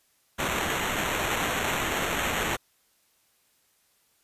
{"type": "noise with sample-and-hold", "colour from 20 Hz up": "white", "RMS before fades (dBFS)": -28, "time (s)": [0.38, 2.57], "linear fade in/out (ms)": 20, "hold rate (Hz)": 4900, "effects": ["white hiss -67 dBFS RMS until 4.23 s", "resampled to 32000 Hz"]}